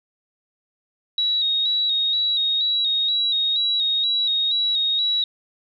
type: tone with vibrato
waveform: sine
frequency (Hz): 3818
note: A#7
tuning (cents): +41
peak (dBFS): -18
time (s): 1.18-5.24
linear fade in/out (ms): 2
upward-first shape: square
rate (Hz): 2.1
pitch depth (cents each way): 37
effects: none